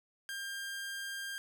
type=tone; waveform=sawtooth; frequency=1599 Hz; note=G6; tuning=34 cents sharp; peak=-35 dBFS; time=0.29-1.38 s; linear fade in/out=0 ms; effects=none